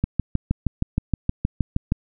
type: click train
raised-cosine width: 5 ms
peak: -7 dBFS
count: 13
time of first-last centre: 0.04-1.921 s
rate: 6.38 Hz
effects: none